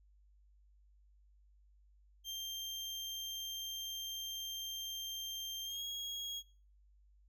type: tone with pitch glide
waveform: 35% pulse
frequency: 3171 to 3292 Hz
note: G7 to G#7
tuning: +19 to -16 cents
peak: -38 dBFS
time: 2.24-6.43 s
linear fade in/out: 50 ms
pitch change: +65 cents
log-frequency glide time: 5.64-5.83 s
effects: noise-tail reverb RT60 0.4 s tail -21 dB re dry + added 50 Hz sine -63 dBFS peak until 7.28 s